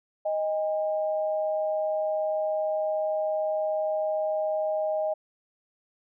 sine tone pair together, 624 / 810.6 Hz, D#5 / G#5, +5 / -42 cents, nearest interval perfect fourth, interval 453 cents, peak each -25 / -33 dBFS, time 0.25-5.14 s, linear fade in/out 10 ms, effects none

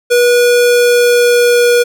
square tone with pitch glide, 484.7 to 481.4 Hz, B4 to B4, -32 to -44 cents, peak -7 dBFS, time 0.1-1.84 s, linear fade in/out 20 ms, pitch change -12 cents, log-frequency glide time 0.62-1.71 s, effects none

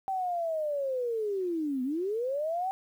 sine linear two-way sweep, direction down then up, 778 to 246.9 to 778 Hz, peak -28 dBFS, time 0.08-2.71 s, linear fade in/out 0 ms, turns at 1.83 s, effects 10-bit

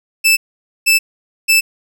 sawtooth tone bursts, 2637 Hz, E7, in tune, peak -5 dBFS, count 3, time 0.24-1.61 s, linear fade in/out 20 ms, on 130 ms, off 490 ms, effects none

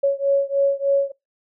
sine beating tone pair, 554.4 / 557.7 Hz, C#5 / C#5, 0 / +10 cents, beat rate 3.3 Hz, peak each -19 / -20 dBFS, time 0.03-1.12 s, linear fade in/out 10 ms, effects noise-tail reverb RT60 0.2 s tail -24 dB re dry

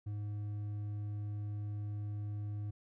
triangle tone with hard clipping, 103.83 Hz, G#2, in tune, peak -38 dBFS, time 0.06-2.71 s, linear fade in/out 10 ms, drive 7 dB, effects none

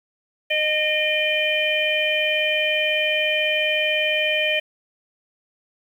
harmonic tone with a mistuned harmonic, 614 Hz, D#5, 23 cents flat, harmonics 1 / 3 / 4 / 5, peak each -24 / -27 / -22 / -24 dBFS, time 0.5-4.6 s, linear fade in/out 10 ms, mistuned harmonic 4, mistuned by -34 cents, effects 8-bit

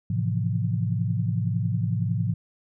sine chord, F major seventh, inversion first, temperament just, 109.13 / 130.96 / 163.7 / 174.61 Hz, A2 / C3 / E3 / F3, -14 / +2 / -12 / 0 cents, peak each -25 / -29 / -30 / -30 dBFS, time 0.1-2.34 s, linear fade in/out 5 ms, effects none

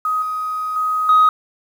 sine tone with level steps, 1257 Hz, D#6, 17 cents sharp, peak -16 / -20 / -16 / -7 dBFS, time 0.05-1.29 s, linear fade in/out 2 ms, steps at 0.22 / 0.76 / 1.09 s, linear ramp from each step 2 ms, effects tanh soft clip ceiling -6 dBFS + 7-bit

